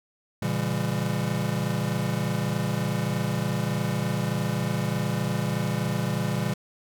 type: chord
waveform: square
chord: A# diminished seventh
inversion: none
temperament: just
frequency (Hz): 116.54 / 139.85 / 167.82 / 201.4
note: A#2 / C#3 / E3 / G3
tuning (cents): 0 / +16 / +31 / +47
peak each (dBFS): -31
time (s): 0.42-6.54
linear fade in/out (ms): 5
effects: none